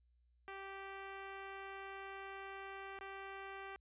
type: tone with dropouts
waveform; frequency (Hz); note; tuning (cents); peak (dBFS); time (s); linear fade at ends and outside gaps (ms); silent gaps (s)
10% pulse; 390; G4; -9; -38; 0.48-3.76; 0; 2.988-3.01
effects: added 60 Hz sine -70 dBFS peak until 3.8 s + resampled to 8000 Hz